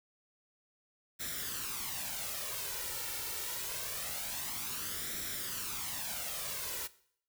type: noise with flanger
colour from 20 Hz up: white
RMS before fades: -39 dBFS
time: 1.19-6.88 s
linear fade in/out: 20 ms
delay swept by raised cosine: 0.53 to 2.23 ms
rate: 0.25 Hz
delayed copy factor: +0.6
effects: noise-tail reverb RT60 0.6 s tail -18 dB re dry